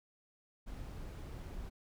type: noise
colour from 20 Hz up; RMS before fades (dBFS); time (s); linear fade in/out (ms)
brown; -45; 0.66-1.7; 20
effects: none